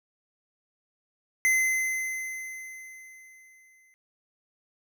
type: tone with exponential decay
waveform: square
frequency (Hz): 2055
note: C7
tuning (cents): -32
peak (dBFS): -20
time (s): 1.45-3.94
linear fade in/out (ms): 0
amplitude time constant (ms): 540
effects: none